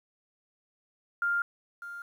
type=tone with echo; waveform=sine; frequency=1400 Hz; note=F6; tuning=4 cents sharp; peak=-25 dBFS; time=1.22-1.42 s; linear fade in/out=2 ms; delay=600 ms; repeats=1; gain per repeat=-13 dB; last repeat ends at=2.02 s; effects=10-bit